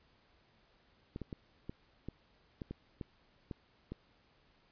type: clicks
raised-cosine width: 3 ms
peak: -28 dBFS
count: 10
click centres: 1.161 / 1.217 / 1.328 / 1.695 / 2.086 / 2.618 / 2.71 / 3.012 / 3.512 / 3.92 s
effects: pink hiss -69 dBFS RMS until 4.71 s + resampled to 11025 Hz